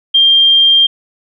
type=tone; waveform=sine; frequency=3190 Hz; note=G7; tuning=30 cents sharp; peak=-5 dBFS; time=0.14-0.87 s; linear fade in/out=10 ms; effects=none